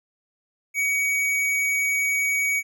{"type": "tone with hard clipping", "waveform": "sine", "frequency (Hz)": 2255, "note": "C#7", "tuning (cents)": 29, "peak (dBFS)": -22, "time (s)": [0.74, 2.63], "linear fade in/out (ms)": 50, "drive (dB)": 13, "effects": []}